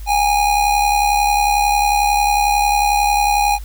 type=tone with amplitude modulation; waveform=square; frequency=821 Hz; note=G#5; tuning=20 cents flat; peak=-11 dBFS; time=0.06-3.59 s; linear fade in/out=50 ms; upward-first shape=sine; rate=71.1 Hz; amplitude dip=55%; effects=added 50 Hz sine -27 dBFS peak until 3.64 s + white hiss -45 dBFS RMS until 3.64 s